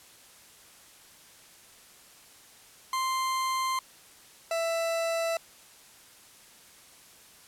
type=tone pair in turn; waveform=40% pulse; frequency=1046.5 / 663.1 Hz; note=C6 / E5; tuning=0 / +10 cents; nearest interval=minor sixth; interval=790 cents; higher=first; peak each=-26 dBFS; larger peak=neither; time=2.93-3.79 / 4.51-5.37 s; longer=neither; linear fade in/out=2 ms; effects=white hiss -54 dBFS RMS until 7.47 s + low-pass 12000 Hz 12 dB/octave